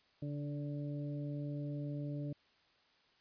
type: harmonic tone with a mistuned harmonic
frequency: 145.6 Hz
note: D3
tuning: 15 cents flat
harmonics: 1 / 2 / 3 / 4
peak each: -39 / -43 / -55 / -50 dBFS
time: 0.22-2.33 s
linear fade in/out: 5 ms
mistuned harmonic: 1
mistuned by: -20 cents
effects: white hiss -70 dBFS RMS until 3.2 s + resampled to 11025 Hz